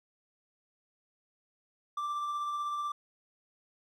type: tone with tremolo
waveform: triangle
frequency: 1176 Hz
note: D6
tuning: 2 cents sharp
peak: -29 dBFS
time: 1.97-2.92 s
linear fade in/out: 5 ms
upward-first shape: sine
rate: 16 Hz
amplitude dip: 25%
effects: none